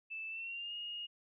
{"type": "tone with pitch glide", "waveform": "sine", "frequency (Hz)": [2637, 2859], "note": ["E7", "F7"], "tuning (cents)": [0, 40], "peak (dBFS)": -40, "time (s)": [0.1, 1.07], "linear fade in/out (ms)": 20, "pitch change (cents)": 140, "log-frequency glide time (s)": [0.29, 0.74], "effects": []}